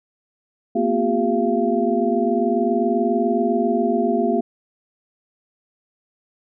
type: tone cluster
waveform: sine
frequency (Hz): 228 / 248.3 / 357 / 404.3 / 686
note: A#3 / B3 / F4 / G#4 / F5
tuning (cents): -38 / +9 / +38 / -46 / -31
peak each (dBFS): -23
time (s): 0.75-4.41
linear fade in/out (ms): 10
effects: none

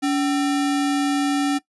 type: tone with sample-and-hold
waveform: sine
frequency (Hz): 284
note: C#4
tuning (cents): +42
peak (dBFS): -17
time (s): 0.02-1.59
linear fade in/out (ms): 20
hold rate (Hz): 1050
effects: noise-tail reverb RT60 0.1 s tail -18 dB re dry + resampled to 24000 Hz

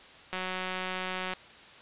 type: click train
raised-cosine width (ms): 0.3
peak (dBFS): -18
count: 187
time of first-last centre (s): 0.33-1.335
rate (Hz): 185
effects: white hiss -51 dBFS RMS until 1.81 s + resampled to 8000 Hz

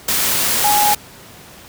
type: tone in noise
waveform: sine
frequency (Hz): 830.6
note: G#5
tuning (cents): 0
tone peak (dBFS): -13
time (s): 0.64-0.94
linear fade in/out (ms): 5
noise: white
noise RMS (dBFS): -17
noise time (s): 0.08-0.95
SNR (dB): +1
effects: pink hiss -40 dBFS RMS until 1.68 s + high-pass 60 Hz 12 dB/octave

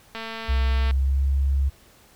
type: click train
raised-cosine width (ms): 0.3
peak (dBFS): -18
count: 172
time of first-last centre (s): 0.15-0.91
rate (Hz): 225
type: tone with pitch glide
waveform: sine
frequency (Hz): 65.41 to 68.5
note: C2 to C#2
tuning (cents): 0 to -20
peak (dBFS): -18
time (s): 0.48-1.7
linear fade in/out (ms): 20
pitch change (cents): +80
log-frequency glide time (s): 0.71-1.22
effects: pink hiss -54 dBFS RMS until 2.15 s

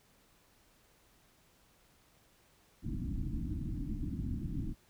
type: low-pass noise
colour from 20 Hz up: pink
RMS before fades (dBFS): -37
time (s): 2.82-4.75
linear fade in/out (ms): 50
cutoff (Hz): 320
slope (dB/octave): 96
effects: pink hiss -67 dBFS RMS until 4.89 s

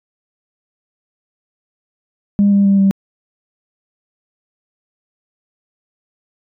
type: tone with pitch steps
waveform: sine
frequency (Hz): 202.1 / 199.78 / 197.48 / 195.22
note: G#3 / G3 / G3 / G3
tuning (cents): -47 / +33 / +13 / -7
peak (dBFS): -7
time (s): 2.39-2.91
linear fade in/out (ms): 0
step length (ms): 130
effects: tanh soft clip ceiling -5 dBFS

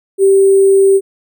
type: tone with sample-and-hold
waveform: sine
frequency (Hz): 390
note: G4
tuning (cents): -9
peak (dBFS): -5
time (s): 0.18-1.01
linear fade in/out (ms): 50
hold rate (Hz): 8820
effects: none

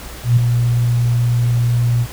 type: tone with ADSR envelope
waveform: sine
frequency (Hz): 120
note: B2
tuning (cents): -49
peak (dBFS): -6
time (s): 0.23-2.07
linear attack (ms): 140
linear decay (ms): 5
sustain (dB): -6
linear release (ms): 55
effects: added 60 Hz sine -32 dBFS peak until 2.12 s + pink hiss -34 dBFS RMS until 2.12 s

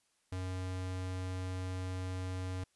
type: tone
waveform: square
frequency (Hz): 92.5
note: F#2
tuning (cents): 0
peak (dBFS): -37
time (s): 0.32-2.64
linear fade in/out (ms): 5
effects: white hiss -75 dBFS RMS until 2.75 s + resampled to 24000 Hz

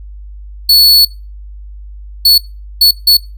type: tone bursts at uneven times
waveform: 45% pulse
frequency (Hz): 4420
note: C#8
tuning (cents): -6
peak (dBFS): -3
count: 4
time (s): 0.69-1.05 / 2.25-2.38 / 2.81-2.91 / 3.07-3.17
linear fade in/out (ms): 5
effects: noise-tail reverb RT60 0.3 s tail -22 dB re dry + added 50 Hz sine -27 dBFS peak until 3.37 s

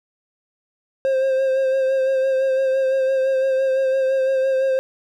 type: tone with vibrato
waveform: triangle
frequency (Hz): 530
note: C5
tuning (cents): +22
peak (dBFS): -14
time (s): 1.05-4.79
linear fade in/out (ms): 0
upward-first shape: sine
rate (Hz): 5.9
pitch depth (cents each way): 25
effects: none

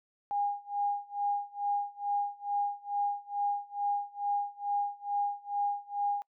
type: tone with tremolo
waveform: sine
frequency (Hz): 814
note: G#5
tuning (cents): -35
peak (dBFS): -26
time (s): 0.31-6.22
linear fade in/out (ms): 0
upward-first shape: sine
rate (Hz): 2.3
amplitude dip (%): 95
effects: noise-tail reverb RT60 0.1 s tail -26 dB re dry

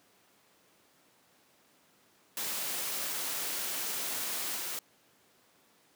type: noise with level steps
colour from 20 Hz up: white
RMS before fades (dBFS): -35 / -37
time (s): 2.37-4.79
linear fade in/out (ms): 2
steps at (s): 4.55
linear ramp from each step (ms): 20
effects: pink hiss -65 dBFS RMS until 5.95 s + high-pass 200 Hz 12 dB/octave

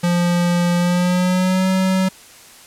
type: tone with pitch glide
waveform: square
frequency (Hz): 174.61 to 188.23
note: F3 to F#3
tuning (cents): 0 to +30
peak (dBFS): -15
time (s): 0.03-2.09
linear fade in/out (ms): 10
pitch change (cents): +130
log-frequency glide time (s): 0.76-1.68
effects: white hiss -43 dBFS RMS until 2.66 s + low-pass 11000 Hz 12 dB/octave

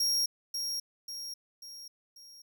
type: tone with echo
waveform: 40% pulse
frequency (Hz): 5588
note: F8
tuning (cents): 0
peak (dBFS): -25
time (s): 0-0.26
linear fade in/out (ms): 5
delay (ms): 540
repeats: 4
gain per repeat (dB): -6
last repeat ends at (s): 2.42
effects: none

